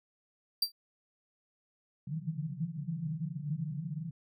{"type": "tone with exponential decay", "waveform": "45% pulse", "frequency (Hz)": 4699, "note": "D8", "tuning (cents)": 0, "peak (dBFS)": -22, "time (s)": [0.62, 0.72], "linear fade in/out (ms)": 5, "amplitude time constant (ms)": 21}
{"type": "band-pass noise", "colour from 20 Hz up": "white", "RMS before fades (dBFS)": -37, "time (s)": [2.07, 4.11], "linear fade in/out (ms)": 5, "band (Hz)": [140, 170], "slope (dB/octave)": 96}
{"effects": []}